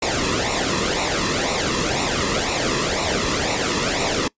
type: noise with flanger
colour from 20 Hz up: pink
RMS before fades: -21 dBFS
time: 0.02-4.28 s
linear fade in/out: 5 ms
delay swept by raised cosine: 0.62 to 1.36 ms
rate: 2 Hz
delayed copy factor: -0.7
effects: noise-tail reverb RT60 0.1 s tail -23 dB re dry + resampled to 16000 Hz